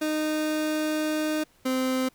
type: tone pair in turn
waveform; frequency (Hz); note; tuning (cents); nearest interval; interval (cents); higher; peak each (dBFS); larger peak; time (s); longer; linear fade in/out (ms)
30% pulse; 308.1 / 259.1; D#4 / C4; -17 / -17; minor third; 300; first; -22 / -21; second; 0.01-1.44 / 1.65-2.09; first; 10
effects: pink hiss -61 dBFS RMS until 2.14 s